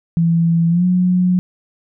sine tone with pitch glide, 167.1 to 181.17 Hz, E3 to F#3, +24 to -36 cents, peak -11 dBFS, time 0.17-1.39 s, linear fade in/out 0 ms, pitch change +140 cents, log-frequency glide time 0.69-0.85 s, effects none

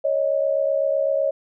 sine tone pair together, 554.4 / 622.3 Hz, C#5 / D#5, 0 / 0 cents, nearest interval major second, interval 200 cents, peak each -20 / -22 dBFS, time 0.04-1.31 s, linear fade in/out 10 ms, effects none

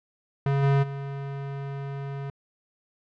square tone with level steps, 138.9 Hz, C#3, 4 cents sharp, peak -22 / -19 / -32 dBFS, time 0.46-2.3 s, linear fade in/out 2 ms, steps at 0.62 / 0.82 s, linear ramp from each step 20 ms, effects low-pass 2000 Hz 12 dB/octave

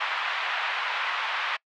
pink band-pass noise, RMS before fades -29 dBFS, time 0-1.57 s, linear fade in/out 10 ms, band 900 to 3100 Hz, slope 24 dB/octave, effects noise-tail reverb RT60 0.1 s tail -25 dB re dry

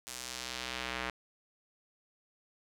square tone with band-pass filter sweep, 62.3 Hz, B1, 16 cents sharp, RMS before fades -40 dBFS, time 0.07-1.1 s, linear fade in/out 0 ms, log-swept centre 8400 to 1900 Hz, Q 0.97, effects none

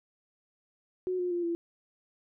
sine tone with pitch steps, 367.4 / 357.8 / 348.4 / 339.3 Hz, F#4 / F4 / F4 / F4, -12 / +42 / -4 / -50 cents, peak -28 dBFS, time 1.07-1.55 s, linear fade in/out 0 ms, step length 120 ms, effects none

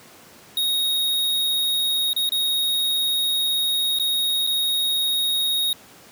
square tone with dropouts, 3753 Hz, A#7, 11 cents sharp, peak -20 dBFS, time 0.57-5.73 s, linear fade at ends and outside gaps 2 ms, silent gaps 2.132-2.163 / 2.292-2.32 / 3.988-3.997 / 4.467-4.472 s, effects pink hiss -47 dBFS RMS until 6.11 s + high-pass 150 Hz 12 dB/octave

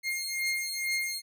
sawtooth beating tone pair, 2127 / 2129.2 Hz, C7 / C7, +28 / +30 cents, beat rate 2.2 Hz, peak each -29 dBFS, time 0.03-1.22 s, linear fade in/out 50 ms, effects none

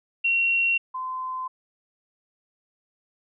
sine tone pair in turn, 2737 / 1029.4 Hz, F7 / C6, -36 / -29 cents, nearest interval octave + perfect fourth, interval 1693 cents, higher first, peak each -19 / -28 dBFS, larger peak first, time 0.24-0.78 / 0.94-1.48 s, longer neither, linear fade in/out 10 ms, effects none

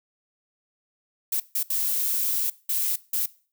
violet noise bursts at uneven times, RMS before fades -25 dBFS, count 5, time 1.32-1.4 / 1.55-1.63 / 1.7-2.5 / 2.69-2.96 / 3.13-3.26 s, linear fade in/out 5 ms, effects noise-tail reverb RT60 0.4 s tail -20 dB re dry

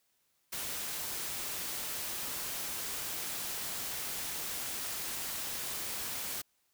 white noise, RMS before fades -38 dBFS, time 0.52-6.42 s, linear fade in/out 10 ms, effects white hiss -75 dBFS RMS until 6.73 s

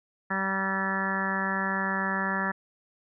harmonic tone, 192.8 Hz, G3, 28 cents flat, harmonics 1 / 2 / 3 / 4 / 5 / 6 / 7 / 8 / 9 / 10, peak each -32 / -40 / -39 / -39 / -34 / -39 / -34 / -41 / -30 / -40 dBFS, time 0.3-2.52 s, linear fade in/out 10 ms, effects none

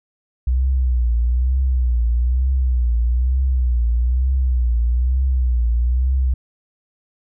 sine tone with vibrato, 61.74 Hz, B1, in tune, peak -14 dBFS, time 0.47-6.34 s, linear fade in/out 5 ms, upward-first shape triangle, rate 1.1 Hz, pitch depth 120 cents each way, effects none

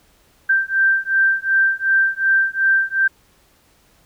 sine beating tone pair, 1568 / 1570.7 Hz, G6 / G6, 0 / +3 cents, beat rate 2.7 Hz, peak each -17 dBFS, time 0.49-3.08 s, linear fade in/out 10 ms, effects pink hiss -56 dBFS RMS until 4.05 s

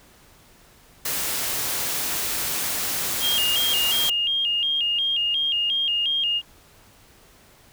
white noise, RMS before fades -26 dBFS, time 1.05-4.1 s, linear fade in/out 5 ms
sine tone with vibrato, 3026 Hz, F#7, 38 cents sharp, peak -20 dBFS, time 3.2-6.42 s, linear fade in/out 50 ms, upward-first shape square, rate 2.8 Hz, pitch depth 110 cents each way
effects pink hiss -53 dBFS RMS until 7.72 s

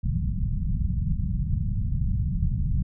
pink low-pass noise, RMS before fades -25 dBFS, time 0.03-2.83 s, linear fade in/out 10 ms, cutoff 190 Hz, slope 48 dB/octave, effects none

